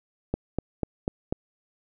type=click train; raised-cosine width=2 ms; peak=-12 dBFS; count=5; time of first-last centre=0.34-1.325 s; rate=4.06 Hz; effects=none